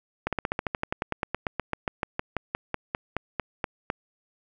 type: slowing click train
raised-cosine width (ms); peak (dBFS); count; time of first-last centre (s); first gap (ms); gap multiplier
0.5; -11; 28; 0.27-3.901; 57; 1.06
effects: none